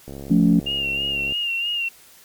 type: click train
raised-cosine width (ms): 2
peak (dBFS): -22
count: 87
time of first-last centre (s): 0.08-1.323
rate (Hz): 69.2
type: chord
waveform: sine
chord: F augmented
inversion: none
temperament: equal with one note detuned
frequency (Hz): 174.61 / 220 / 282.5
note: F3 / A3 / C#4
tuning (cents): 0 / 0 / +33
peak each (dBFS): -16 / -17 / -18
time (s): 0.3-0.6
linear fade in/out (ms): 10
type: tone with vibrato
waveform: sine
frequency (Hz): 2794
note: F7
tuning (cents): 0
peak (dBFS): -21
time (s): 0.66-1.89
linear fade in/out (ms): 10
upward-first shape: sine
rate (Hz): 3.1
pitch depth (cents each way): 47
effects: white hiss -49 dBFS RMS until 2.24 s + MP3 96 kbps